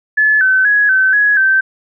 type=tone with pitch steps; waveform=sine; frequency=1722 / 1526 / 1672 / 1533 / 1674 / 1553 Hz; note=A6 / G6 / G#6 / G6 / G#6 / G6; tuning=-38 / -47 / +11 / -39 / +13 / -17 cents; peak=-8 dBFS; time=0.17-1.61 s; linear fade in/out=10 ms; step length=240 ms; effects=none